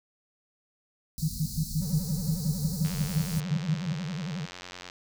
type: band-stop noise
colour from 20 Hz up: pink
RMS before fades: -37 dBFS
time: 1.18-3.4 s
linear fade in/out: 0 ms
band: 240 to 4100 Hz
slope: 96 dB/octave
type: tone bursts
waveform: sine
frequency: 155.56 Hz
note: D#3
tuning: in tune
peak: -23 dBFS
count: 16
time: 1.22-3.926 s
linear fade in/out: 10 ms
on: 66 ms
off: 110 ms
type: tone with vibrato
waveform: triangle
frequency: 166.8 Hz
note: E3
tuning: 21 cents sharp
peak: -29 dBFS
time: 1.81-4.46 s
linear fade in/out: 10 ms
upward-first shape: sine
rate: 11 Hz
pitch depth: 260 cents each way
type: click train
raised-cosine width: 0.2 ms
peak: -23 dBFS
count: 185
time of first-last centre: 2.85-4.899 s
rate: 89.8 Hz
effects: none